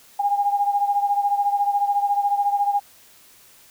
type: beating tone pair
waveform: sine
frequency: 809 / 823 Hz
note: G#5 / G#5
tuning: -46 / -16 cents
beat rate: 14 Hz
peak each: -19 / -24 dBFS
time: 0.19-2.8 s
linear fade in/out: 10 ms
effects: white hiss -51 dBFS RMS until 3.7 s